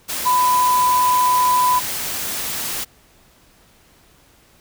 sine tone in noise, 998 Hz, B5, 18 cents sharp, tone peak -13 dBFS, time 0.25-1.8 s, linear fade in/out 20 ms, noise white, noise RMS -25 dBFS, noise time 0.08-2.85 s, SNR +9 dB, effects pink hiss -53 dBFS RMS until 4.6 s

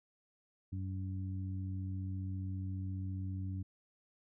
harmonic tone, 94.7 Hz, F#2, 41 cents sharp, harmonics 1 / 2 / 3, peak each -37 / -46 / -48 dBFS, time 0.72-3.63 s, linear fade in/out 10 ms, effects none

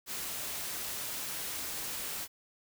white noise, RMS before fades -38 dBFS, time 0.06-2.28 s, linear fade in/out 50 ms, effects none

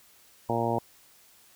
harmonic tone, 116.54 Hz, A#2, in tune, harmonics 1 / 2 / 3 / 4 / 5 / 6 / 7 / 8, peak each -33 / -33 / -33 / -33 / -33 / -33 / -33 / -33 dBFS, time 0.49-0.79 s, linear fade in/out 5 ms, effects white hiss -58 dBFS RMS until 1.55 s

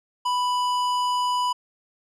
sine tone with tanh clipping, 990 Hz, B5, 4 cents sharp, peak -23 dBFS, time 0.25-1.53 s, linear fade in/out 10 ms, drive 15 dB, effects none

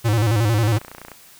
square tone with vibrato, 110 Hz, A2, in tune, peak -16 dBFS, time 0.04-0.79 s, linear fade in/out 20 ms, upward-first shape square, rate 11 Hz, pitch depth 100 cents each way
click train, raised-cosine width 0.5 ms, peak -21 dBFS, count 17, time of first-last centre 0.58-1.117 s, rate 29.8 Hz
effects white hiss -47 dBFS RMS until 1.39 s

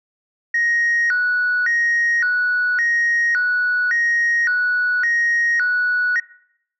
sine tone with vibrato, 1661.2 Hz, G#6, in tune, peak -14 dBFS, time 0.54-6.2 s, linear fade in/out 5 ms, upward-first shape square, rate 0.89 Hz, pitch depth 210 cents each way, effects noise-tail reverb RT60 0.7 s tail -22 dB re dry + tanh soft clip ceiling -12 dBFS

